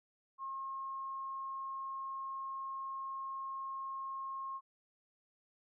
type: tone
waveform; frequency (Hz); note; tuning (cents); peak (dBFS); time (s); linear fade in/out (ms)
sine; 1076; C6; +48; -39; 0.38-4.61; 50
effects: none